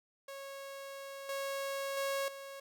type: tone with level steps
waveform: sawtooth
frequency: 550 Hz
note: C#5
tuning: 14 cents flat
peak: -40 / -32 / -29 / -41 dBFS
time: 0.28-2.6 s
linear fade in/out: 5 ms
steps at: 1.29 / 1.97 / 2.28 s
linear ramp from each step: 2 ms
effects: none